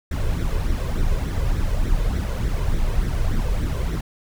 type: noise with flanger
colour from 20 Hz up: brown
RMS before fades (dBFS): -21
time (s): 0.11-4.01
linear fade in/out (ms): 5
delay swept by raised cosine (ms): 0.51 to 2.01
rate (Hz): 3.4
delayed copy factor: +0.6
effects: none